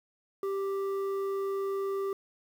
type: tone with low-pass filter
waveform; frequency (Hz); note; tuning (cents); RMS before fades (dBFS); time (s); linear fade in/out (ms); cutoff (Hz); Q
square; 392; G4; 0; -32; 0.43-2.13; 2; 960; 1.5
effects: 9-bit

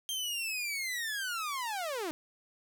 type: linear sweep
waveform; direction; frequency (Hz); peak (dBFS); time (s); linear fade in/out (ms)
sawtooth; down; 3186 to 293.7; -30; 0.09-2.11; 0
effects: none

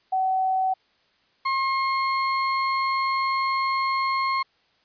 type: tone pair in turn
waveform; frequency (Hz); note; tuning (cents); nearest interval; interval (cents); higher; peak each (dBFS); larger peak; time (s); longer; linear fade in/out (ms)
sine / 35% pulse; 756 / 1071.9; F#5 / C6; +37 / +42; tritone; 605; second; -20; neither; 0.12-0.74 / 1.45-4.43; second; 10
effects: white hiss -64 dBFS RMS until 4.84 s + resampled to 11025 Hz

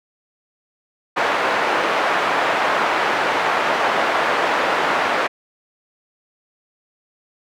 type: band-pass noise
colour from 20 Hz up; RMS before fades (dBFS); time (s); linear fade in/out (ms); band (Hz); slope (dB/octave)
pink; -19; 1.16-5.28; 20; 620 to 1800; 12
effects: none

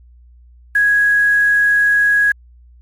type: tone with quantisation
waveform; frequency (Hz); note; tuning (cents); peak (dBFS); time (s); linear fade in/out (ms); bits
sine; 1661.2; G#6; 0; -10; 0.75-2.32; 5; 6
effects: added 60 Hz sine -42 dBFS peak until 2.81 s + AAC 48 kbps

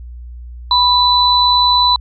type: tone pair together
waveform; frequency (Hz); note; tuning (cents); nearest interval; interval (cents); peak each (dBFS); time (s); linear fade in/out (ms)
sine; 986 / 3985; B5 / B7; -3 / +15; 2 octaves; 2418; -11; 0.71-1.96; 2
effects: added 60 Hz sine -28 dBFS peak until 2 s + MP3 64 kbps

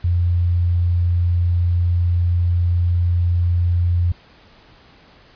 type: tone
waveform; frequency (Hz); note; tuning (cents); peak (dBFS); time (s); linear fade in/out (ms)
sine; 87.31; F2; 0; -14; 0.04-4.12; 5
effects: pink hiss -49 dBFS RMS until 5.35 s + resampled to 11025 Hz

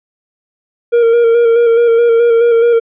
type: tone with vibrato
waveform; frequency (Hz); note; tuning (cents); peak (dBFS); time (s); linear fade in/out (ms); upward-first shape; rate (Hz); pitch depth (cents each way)
triangle; 466.2; A#4; 0; -4; 0.92-2.8; 20; square; 4.7; 25
effects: resampled to 8000 Hz

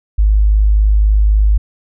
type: tone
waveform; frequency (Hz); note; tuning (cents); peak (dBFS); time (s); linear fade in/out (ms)
sine; 51.9; G#1; 0; -7; 0.18-1.58; 10
effects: none

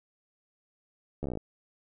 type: slowing click train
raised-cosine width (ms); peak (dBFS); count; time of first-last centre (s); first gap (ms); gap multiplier
2; -21; 10; 1.23-1.373; 13; 1.05
effects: none

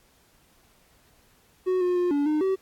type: tone with pitch steps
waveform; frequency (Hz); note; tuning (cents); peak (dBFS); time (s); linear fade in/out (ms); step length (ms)
triangle; 369.6 / 358.6 / 355.3 / 287 / 304.7 / 382.1; F#4 / F4 / F4 / D4 / D#4 / G4; -2 / +46 / +30 / -40 / -36 / -44; -19; 1.66-2.56; 20; 150
effects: pink hiss -61 dBFS RMS until 2.61 s + AAC 64 kbps

